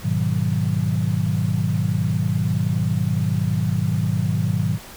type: chord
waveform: sine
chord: G# minor seventh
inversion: none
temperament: equal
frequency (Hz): 103.83 / 123.47 / 155.56 / 185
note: G#2 / B2 / D#3 / F#3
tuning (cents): 0 / 0 / 0 / 0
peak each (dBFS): -23 / -24 / -23 / -25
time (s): 0.02-4.79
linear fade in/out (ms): 50
effects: pink hiss -40 dBFS RMS until 4.96 s